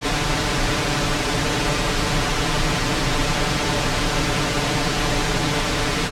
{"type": "noise with comb filter", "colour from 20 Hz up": "pink", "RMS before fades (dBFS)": -20, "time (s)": [0.01, 6.11], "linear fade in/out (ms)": 50, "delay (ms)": 6.8, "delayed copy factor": 0.8, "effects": ["low-pass 6000 Hz 12 dB/octave"]}